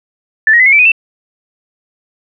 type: tone with pitch steps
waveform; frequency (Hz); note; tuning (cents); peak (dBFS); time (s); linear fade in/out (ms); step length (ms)
sine; 1760 / 1886.3 / 2022 / 2167 / 2322 / 2489 / 2668; A6 / A#6 / B6 / C#7 / D7 / D#7 / E7; 0 / +20 / +40 / -40 / -20 / 0 / +20; -4; 0.47-0.918; 2; 64
effects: none